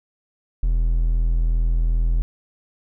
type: tone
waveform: triangle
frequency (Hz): 41.28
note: E1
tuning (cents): +3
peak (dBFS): -14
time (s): 0.63-2.22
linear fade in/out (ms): 0
effects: none